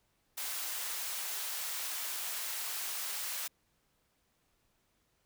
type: high-pass noise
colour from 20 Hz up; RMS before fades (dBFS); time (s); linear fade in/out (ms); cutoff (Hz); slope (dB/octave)
white; -38; 0.37-3.48; 10; 710; 12
effects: pink hiss -75 dBFS RMS until 5.25 s